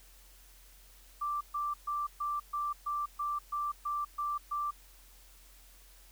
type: tone bursts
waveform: sine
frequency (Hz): 1174.7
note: D6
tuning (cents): 0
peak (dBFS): -31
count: 11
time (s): 1.21-4.71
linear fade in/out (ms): 10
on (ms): 200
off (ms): 130
effects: added 44 Hz sine -57 dBFS peak until 6.11 s + white hiss -60 dBFS RMS until 6.11 s